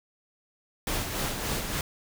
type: noise with tremolo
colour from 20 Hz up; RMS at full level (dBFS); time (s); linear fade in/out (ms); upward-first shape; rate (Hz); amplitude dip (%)
pink; -29; 0.87-1.81; 2; sine; 3.5; 45
effects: none